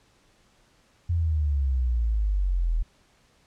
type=exponential sweep; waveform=sine; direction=down; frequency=87.5 to 39.24 Hz; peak=-21 dBFS; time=1.09-2.83 s; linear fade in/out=10 ms; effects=pink hiss -62 dBFS RMS until 3.46 s + low-pass 8000 Hz 12 dB/octave